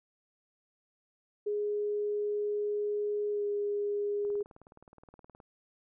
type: tone with pitch glide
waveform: sine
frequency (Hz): 415.3 to 410.1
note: G#4 to G#4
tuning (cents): 0 to -22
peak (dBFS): -29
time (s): 1.46-4.43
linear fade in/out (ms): 10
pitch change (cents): -22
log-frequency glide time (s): 3.31-3.44
type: click train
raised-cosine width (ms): 1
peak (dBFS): -39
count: 23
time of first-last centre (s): 4.25-5.402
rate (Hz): 19.1
effects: none